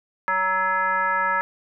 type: tone with frequency modulation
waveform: sine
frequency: 1311 Hz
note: E6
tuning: 10 cents flat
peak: -19 dBFS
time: 0.28-1.41 s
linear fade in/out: 0 ms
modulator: 375 Hz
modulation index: 1.4
effects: none